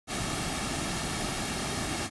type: noise with comb filter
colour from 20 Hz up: pink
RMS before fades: -32 dBFS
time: 0.07-2.1 s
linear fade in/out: 50 ms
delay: 2 ms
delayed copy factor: -0.5
effects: resampled to 24000 Hz